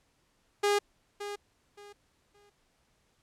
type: tone with echo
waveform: sawtooth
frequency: 408.8 Hz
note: G#4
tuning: 27 cents flat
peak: -20 dBFS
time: 0.63-0.79 s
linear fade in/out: 10 ms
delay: 570 ms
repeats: 3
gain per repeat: -12 dB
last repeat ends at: 2.5 s
effects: pink hiss -71 dBFS RMS until 3.22 s + low-pass 10000 Hz 12 dB/octave